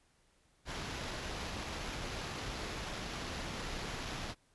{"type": "noise with sample-and-hold", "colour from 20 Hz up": "pink", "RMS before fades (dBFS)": -41, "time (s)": [0.65, 4.35], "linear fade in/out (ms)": 50, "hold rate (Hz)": 8820, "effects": ["pink hiss -71 dBFS RMS until 4.54 s", "resampled to 24000 Hz"]}